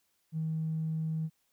triangle tone with tanh clipping, 159.1 Hz, D#3, 39 cents sharp, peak -30 dBFS, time 0.32-1.3 s, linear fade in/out 50 ms, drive 4 dB, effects white hiss -75 dBFS RMS until 1.52 s

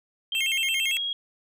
sine tone with pitch glide, 3170 to 3289 Hz, G7 to G#7, +19 to -18 cents, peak -26 dBFS, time 0.32-1.13 s, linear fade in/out 2 ms, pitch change +63 cents, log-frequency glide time 0.82-0.95 s
square tone with vibrato, 2401 Hz, D7, 38 cents sharp, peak -26 dBFS, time 0.35-0.97 s, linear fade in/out 0 ms, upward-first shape square, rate 8.9 Hz, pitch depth 190 cents each way
effects none

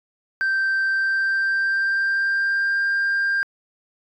sine tone with pitch glide, 1563 to 1594.9 Hz, G6 to G6, -6 to +29 cents, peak -16 dBFS, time 0.41-3.43 s, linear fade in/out 0 ms, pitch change +35 cents, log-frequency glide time 0.84-2.83 s, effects tanh soft clip ceiling -17 dBFS

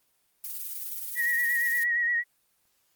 violet noise with tremolo, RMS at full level -33 dBFS, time 0.44-1.84 s, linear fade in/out 5 ms, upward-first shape triangle, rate 19 Hz, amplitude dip 50%
sine tone with vibrato, 1900 Hz, A#6, 33 cents sharp, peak -23 dBFS, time 1.15-2.24 s, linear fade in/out 50 ms, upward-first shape sine, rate 8.6 Hz, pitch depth 39 cents each way
effects white hiss -70 dBFS RMS until 2.95 s + Opus 24 kbps

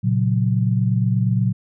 sine chord, F# major, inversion first, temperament equal with one note detuned, 116.54 / 136.6 / 185 Hz, A#2 / C#3 / F#3, 0 / -25 / 0 cents, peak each -18 / -22 / -21 dBFS, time 0.03-1.53 s, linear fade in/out 20 ms, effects none

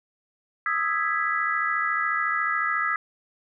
sine chord, E major seventh, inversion third, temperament equal, 1244.5 / 1318.5 / 1661.2 / 1975.5 Hz, D#6 / E6 / G#6 / B6, 0 / 0 / 0 / 0 cents, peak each -28 dBFS, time 0.66-2.96 s, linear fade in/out 2 ms, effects none

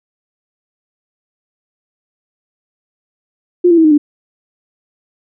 sine tone with pitch steps, 354.4 / 338.4 / 323.1 / 308.5 / 294.6 Hz, F4 / E4 / E4 / D#4 / D4, +25 / +45 / -35 / -15 / +6 cents, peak -5 dBFS, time 3.64-3.98 s, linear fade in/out 10 ms, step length 68 ms, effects none

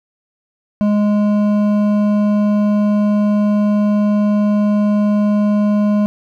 sine tone with hard clipping, 207.7 Hz, G#3, in tune, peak -13 dBFS, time 0.81-6.06 s, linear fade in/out 0 ms, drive 9 dB, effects none

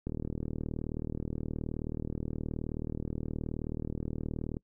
click train, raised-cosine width 3 ms, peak -22 dBFS, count 176, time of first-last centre 0.07-4.569 s, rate 38.9 Hz, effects noise-tail reverb RT60 0.1 s tail -25 dB re dry

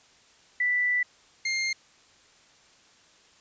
sine / sawtooth tone pair in turn, 1975.5 / 2117 Hz, B6 / C7, 0 / +20 cents, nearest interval minor second, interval 120 cents, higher second, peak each -22 dBFS, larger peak neither, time 0.6-1.03 / 1.45-1.73 s, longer first, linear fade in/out 5 ms, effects white hiss -58 dBFS RMS until 3.4 s + resampled to 16000 Hz

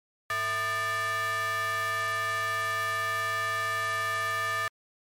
square ring-modulated tone, 277.2 Hz, C#4, in tune, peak -25 dBFS, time 0.3-4.68 s, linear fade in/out 2 ms, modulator 1490 Hz, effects MP3 64 kbps

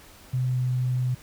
sine tone with pitch glide, 127.4 to 126.3 Hz, C3 to B2, -46 to +39 cents, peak -22 dBFS, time 0.33-1.15 s, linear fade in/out 10 ms, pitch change -15 cents, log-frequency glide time 0.45-0.58 s, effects pink hiss -50 dBFS RMS until 1.22 s

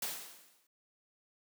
white noise with exponential decay, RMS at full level -35 dBFS, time 0.02-0.67 s, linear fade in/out 5 ms, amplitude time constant 140 ms, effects high-pass 200 Hz 12 dB/octave

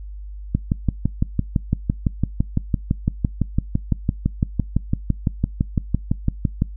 click train, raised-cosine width 5 ms, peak -5 dBFS, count 37, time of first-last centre 0.55-6.621 s, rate 5.93 Hz, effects noise-tail reverb RT60 0.2 s tail -25 dB re dry + added 50 Hz sine -31 dBFS peak until 6.76 s

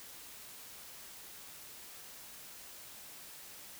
silence, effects white hiss -51 dBFS RMS until 3.79 s

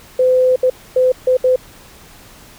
sine tone bursts at uneven times, 510 Hz, C5, 44 cents flat, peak -9 dBFS, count 5, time 0.19-0.56 / 0.63-0.7 / 0.96-1.12 / 1.27-1.37 / 1.44-1.56 s, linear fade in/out 5 ms, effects pink hiss -42 dBFS RMS until 2.58 s

